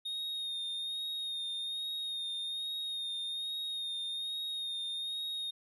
triangle tone with vibrato, 3700 Hz, A#7, 14 cents flat, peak -34 dBFS, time 0.05-5.51 s, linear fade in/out 10 ms, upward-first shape sine, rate 1.2 Hz, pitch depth 27 cents each way, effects none

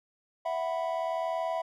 triangle chord, E suspended second, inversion none, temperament equal, 659.3 / 740 / 987.8 Hz, E5 / F#5 / B5, 0 / 0 / 0 cents, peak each -29 / -33 / -34 dBFS, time 0.45-1.62 s, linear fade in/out 10 ms, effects none

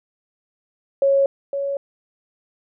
sine tone pair in turn, 551 / 557.7 Hz, C#5 / C#5, -11 / +10 cents, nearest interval unison, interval 21 cents, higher second, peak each -13 / -21 dBFS, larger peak first, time 1.02-1.26 / 1.53-1.77 s, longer neither, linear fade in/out 2 ms, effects none

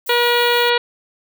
violet noise with tremolo, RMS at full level -30 dBFS, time 0.06-0.7 s, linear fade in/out 10 ms, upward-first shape sine, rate 6.3 Hz, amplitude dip 25%
harmonic tone, 480 Hz, B4, 49 cents flat, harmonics 1 / 2 / 3 / 4 / 5 / 6 / 7 / 8 / 9, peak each -17 / -20 / -22 / -23 / -24 / -25 / -25 / -26 / -27 dBFS, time 0.09-0.78 s, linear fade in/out 5 ms
effects none

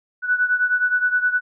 sine beating tone pair, 1480 / 1489.6 Hz, F#6 / F#6, 0 / +11 cents, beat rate 9.6 Hz, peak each -18 / -22 dBFS, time 0.22-1.41 s, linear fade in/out 50 ms, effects none

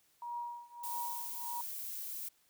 sine tone with tremolo, 953 Hz, A#5, 38 cents sharp, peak -36 dBFS, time 0.22-1.61 s, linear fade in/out 2 ms, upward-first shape triangle, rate 1.6 Hz, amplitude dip 95%
violet noise, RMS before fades -42 dBFS, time 0.83-2.29 s, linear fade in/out 10 ms
effects white hiss -71 dBFS RMS until 2.49 s

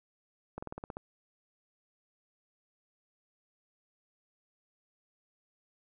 slowing click train, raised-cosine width 1 ms, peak -25 dBFS, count 8, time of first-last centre 0.58-0.969 s, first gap 45 ms, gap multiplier 1.07, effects none

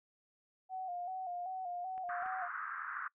sine tone with vibrato, 729 Hz, F#5, 26 cents flat, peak -38 dBFS, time 0.69-2.49 s, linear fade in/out 50 ms, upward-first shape square, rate 2.6 Hz, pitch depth 51 cents each way
clicks, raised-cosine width 0.5 ms, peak -41 / -42 / -43 / -38 dBFS, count 4, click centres 1.979 / 2.091 / 2.224 / 2.261 s
pink band-pass noise, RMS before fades -42 dBFS, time 2.09-3.08 s, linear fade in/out 5 ms, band 1200 to 1600 Hz, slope 48 dB/octave
effects noise-tail reverb RT60 0.1 s tail -24 dB re dry

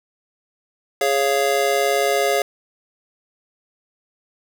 square chord, Db major, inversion second, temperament just, 415.8 / 554.4 / 693 Hz, Ab4 / Db5 / F5, +2 / 0 / -14 cents, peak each -22 / -22 / -22 dBFS, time 1.01-2.42 s, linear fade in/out 2 ms, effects none

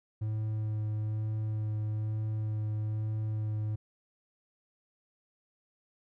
triangle tone with vibrato, 107.8 Hz, A2, 35 cents flat, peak -28 dBFS, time 0.21-3.76 s, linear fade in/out 10 ms, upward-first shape sine, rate 1.1 Hz, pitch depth 12 cents each way, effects none

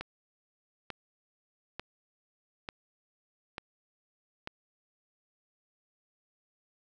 click train, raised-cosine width 0.3 ms, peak -21 dBFS, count 6, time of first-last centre 0.01-4.474 s, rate 1.12 Hz, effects none

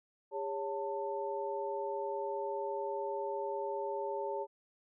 sine tone cluster, 404.3 / 555 / 890 Hz, G#4 / C#5 / A5, -46 / +2 / +20 cents, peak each -38 / -39 / -39 dBFS, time 0.31-4.47 s, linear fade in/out 50 ms, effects none

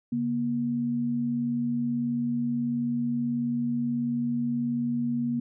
sine tone pair together, 140.42 / 238.9 Hz, C#3 / A#3, +23 / +43 cents, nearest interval major sixth, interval 920 cents, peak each -35 / -25 dBFS, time 0.12-5.4 s, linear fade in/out 5 ms, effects none

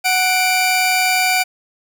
sawtooth tone pair together, 740 / 2351 Hz, F#5 / D7, 0 / +1 cents, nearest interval octave + minor sixth, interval 2001 cents, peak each -13 dBFS, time 0.04-1.44 s, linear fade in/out 20 ms, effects none

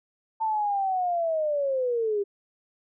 sine linear sweep, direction down, 896 to 395.1 Hz, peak -23 dBFS, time 0.4-2.24 s, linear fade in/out 20 ms, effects none

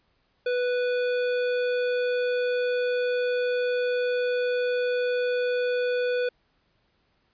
sine tone with hard clipping, 493.9 Hz, B4, in tune, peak -25 dBFS, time 0.46-6.29 s, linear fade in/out 5 ms, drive 15 dB, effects pink hiss -69 dBFS RMS until 7.33 s + resampled to 11025 Hz

